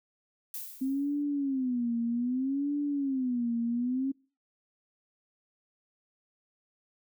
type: noise with exponential decay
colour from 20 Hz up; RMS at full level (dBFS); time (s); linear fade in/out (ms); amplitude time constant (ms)
violet; -36; 0.54-1.23; 2; 150
type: tone with vibrato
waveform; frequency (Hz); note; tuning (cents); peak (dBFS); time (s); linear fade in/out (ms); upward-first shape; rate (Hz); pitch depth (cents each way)
sine; 260; C4; -11; -27; 0.81-4.12; 10; sine; 0.63; 190
effects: noise-tail reverb RT60 0.4 s tail -26 dB re dry